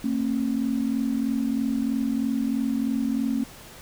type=tone pair together; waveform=sine; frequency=226.8 / 269.9 Hz; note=A#3 / C#4; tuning=-47 / -46 cents; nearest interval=minor third; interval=301 cents; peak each=-25 dBFS; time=0.04-3.44 s; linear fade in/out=5 ms; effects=pink hiss -45 dBFS RMS until 3.81 s